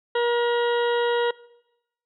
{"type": "harmonic tone with a mistuned harmonic", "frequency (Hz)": 476.4, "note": "A#4", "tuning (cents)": 38, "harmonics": [1, 2, 3, 4, 6, 7, 8], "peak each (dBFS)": [-21, -27, -31, -33, -37, -38, -39], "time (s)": [0.15, 1.31], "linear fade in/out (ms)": 5, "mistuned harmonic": 7, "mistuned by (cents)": -29, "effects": ["noise-tail reverb RT60 0.9 s tail -22 dB re dry"]}